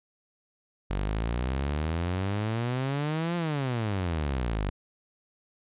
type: exponential two-way sweep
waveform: sawtooth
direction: up then down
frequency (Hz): 46.96 to 175.9 to 46.96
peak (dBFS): -23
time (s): 0.9-4.7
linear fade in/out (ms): 10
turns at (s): 3.36
effects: resampled to 8000 Hz